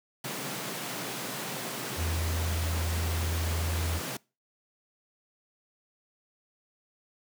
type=high-pass noise; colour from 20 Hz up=pink; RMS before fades=-36 dBFS; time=0.24-4.17 s; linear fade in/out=5 ms; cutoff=120 Hz; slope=96 dB/octave
type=tone with vibrato; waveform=sine; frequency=82.41 Hz; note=E2; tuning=in tune; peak=-28 dBFS; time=1.96-4.01 s; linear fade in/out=50 ms; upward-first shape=sine; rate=20 Hz; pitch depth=56 cents each way
effects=noise-tail reverb RT60 0.3 s tail -24 dB re dry